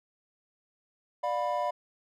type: chord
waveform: triangle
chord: B diminished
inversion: first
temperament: just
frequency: 592.7 / 711.2 / 987.8 Hz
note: D5 / F5 / B5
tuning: +16 / +31 / 0 cents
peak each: -30 dBFS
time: 1.23-1.71 s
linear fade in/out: 10 ms
effects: none